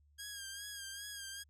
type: tone with vibrato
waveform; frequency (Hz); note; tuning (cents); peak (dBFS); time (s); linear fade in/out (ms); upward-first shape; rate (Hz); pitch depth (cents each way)
10% pulse; 1623; G#6; -40; -35; 0.18-1.44; 20; sine; 2.5; 50
effects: added 73 Hz sine -65 dBFS peak until 1.49 s